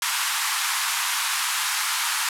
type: band-pass noise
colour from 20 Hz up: pink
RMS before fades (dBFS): -25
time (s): 0.02-2.29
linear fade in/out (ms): 2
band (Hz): 910 to 13000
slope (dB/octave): 48
effects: none